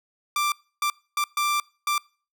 sawtooth tone bursts at uneven times, 1179 Hz, D6, 6 cents sharp, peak -18 dBFS, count 5, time 0.36-0.52 / 0.82-0.9 / 1.17-1.24 / 1.37-1.6 / 1.87-1.98 s, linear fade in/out 2 ms, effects noise-tail reverb RT60 0.4 s tail -25 dB re dry

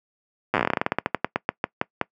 slowing click train, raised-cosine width 0.5 ms, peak -5 dBFS, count 25, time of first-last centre 0.54-2.013 s, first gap 8 ms, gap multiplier 1.15, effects noise-tail reverb RT60 0.1 s tail -23 dB re dry + high-pass 150 Hz 12 dB/octave

